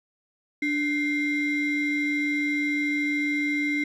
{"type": "ring-modulated tone", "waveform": "triangle", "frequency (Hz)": 907, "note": "A#5", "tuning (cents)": -48, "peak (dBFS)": -18, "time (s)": [0.62, 3.84], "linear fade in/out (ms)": 5, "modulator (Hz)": 1200, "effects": []}